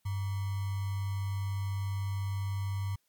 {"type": "tone with sample-and-hold", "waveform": "sine", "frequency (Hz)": 98, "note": "G2", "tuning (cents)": 0, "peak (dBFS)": -30, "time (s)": [0.05, 2.96], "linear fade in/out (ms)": 10, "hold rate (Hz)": 1050, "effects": ["white hiss -75 dBFS RMS until 3.08 s", "MP3 96 kbps"]}